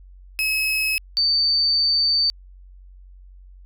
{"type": "tone pair in turn", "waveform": ["35% pulse", "sine"], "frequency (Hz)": [2569, 4577], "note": ["E7", "D8"], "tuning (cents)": [-45, -45], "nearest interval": "minor seventh", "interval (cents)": 1000, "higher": "second", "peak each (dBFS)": [-18, -16], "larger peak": "second", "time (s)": [[0.39, 0.98], [1.17, 2.3]], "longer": "second", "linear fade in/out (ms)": 0, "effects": ["added 46 Hz sine -42 dBFS peak until 3.65 s"]}